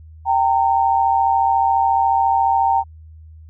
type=tone pair together; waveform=sine; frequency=781.8 / 916 Hz; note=G5 / A#5; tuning=-5 / -31 cents; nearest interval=minor third; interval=274 cents; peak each=-16 dBFS; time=0.25-2.84 s; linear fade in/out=50 ms; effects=added 79 Hz sine -38 dBFS peak until 3.49 s